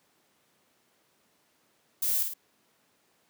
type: noise with echo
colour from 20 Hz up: violet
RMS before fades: -28 dBFS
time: 2.02-2.23 s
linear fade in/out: 5 ms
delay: 54 ms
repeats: 2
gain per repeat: -5 dB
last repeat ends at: 2.338 s
effects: pink hiss -68 dBFS RMS until 3.29 s + high-pass 200 Hz 12 dB/octave